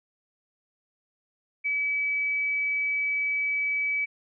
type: tone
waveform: sine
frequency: 2289 Hz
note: D7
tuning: 45 cents flat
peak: -24 dBFS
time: 1.64-4.06 s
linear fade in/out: 20 ms
effects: none